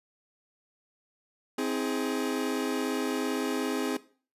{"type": "chord", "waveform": "40% pulse", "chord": "Ab major", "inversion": "first", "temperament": "equal with one note detuned", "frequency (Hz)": [261.6, 319.1, 415.3], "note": ["C4", "Eb4", "Ab4"], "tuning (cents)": [0, 44, 0], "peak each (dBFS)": [-30, -33, -32], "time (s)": [1.58, 3.97], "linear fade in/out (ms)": 5, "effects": ["noise-tail reverb RT60 0.4 s tail -17 dB re dry", "resampled to 32000 Hz"]}